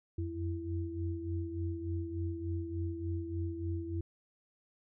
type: tone cluster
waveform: sine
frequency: 87.5 / 90.9 / 332.9 Hz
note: F2 / F#2 / E4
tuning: +4 / -30 / +17 cents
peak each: -37 / -40 / -39 dBFS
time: 0.18-4.01 s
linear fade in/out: 5 ms
effects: none